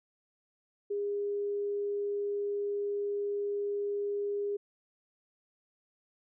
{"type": "tone", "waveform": "sine", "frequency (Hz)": 407.1, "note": "G#4", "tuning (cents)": -35, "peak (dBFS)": -30, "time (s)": [0.9, 4.57], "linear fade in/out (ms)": 10, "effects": []}